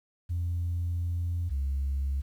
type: tone pair in turn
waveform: sine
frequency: 86.4 / 68.58 Hz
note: F2 / C#2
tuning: -18 / -18 cents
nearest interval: major third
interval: 400 cents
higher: first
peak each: -26 / -25 dBFS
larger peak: second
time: 0.29-1.5 / 1.5-2.22 s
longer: first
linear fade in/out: 20 ms
effects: tanh soft clip ceiling -24 dBFS + 10-bit